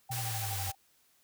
sine tone with tremolo, 784 Hz, G5, in tune, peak -38 dBFS, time 0.09-0.75 s, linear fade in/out 5 ms, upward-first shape sine, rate 12 Hz, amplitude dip 90%
sine linear sweep, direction down, 123.47 to 90.5 Hz, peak -36 dBFS, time 0.1-0.71 s, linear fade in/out 10 ms
white high-pass noise, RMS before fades -38 dBFS, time 0.11-0.72 s, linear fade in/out 10 ms, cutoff 440 Hz, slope 12 dB/octave
effects white hiss -68 dBFS RMS until 1.23 s

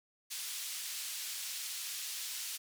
pink band-pass noise, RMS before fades -41 dBFS, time 0.3-2.58 s, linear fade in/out 20 ms, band 3500 to 15000 Hz, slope 12 dB/octave, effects none

